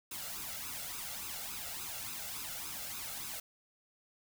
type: noise with flanger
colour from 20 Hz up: white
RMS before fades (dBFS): -42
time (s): 0.11-3.4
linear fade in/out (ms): 5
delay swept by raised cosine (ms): 0.78 to 1.47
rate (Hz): 3.5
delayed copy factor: +0.7
effects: none